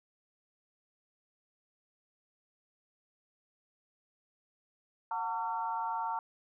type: harmonic tone with a mistuned harmonic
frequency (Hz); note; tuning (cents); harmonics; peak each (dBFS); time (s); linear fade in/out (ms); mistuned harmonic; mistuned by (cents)
227.2; A#3; -44; 3 / 4 / 5 / 6; -42 / -33 / -42 / -42; 5.11-6.19; 2; 3; +120
effects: none